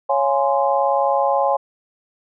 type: chord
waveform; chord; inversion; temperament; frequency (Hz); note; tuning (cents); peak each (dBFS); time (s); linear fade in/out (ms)
sine; Db major seventh; none; just; 554.4 / 693 / 831.5 / 1039.4; Db5 / F5 / Ab5 / C6; 0 / -14 / +2 / -12; -19 / -23 / -19 / -23; 0.09-1.57; 10
effects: none